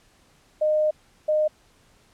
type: tone bursts at uneven times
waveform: sine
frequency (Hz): 613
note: D#5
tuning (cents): -26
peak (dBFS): -18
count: 2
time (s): 0.61-0.91 / 1.28-1.48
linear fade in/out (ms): 10
effects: pink hiss -59 dBFS RMS until 2.13 s + low-pass 10000 Hz 12 dB/octave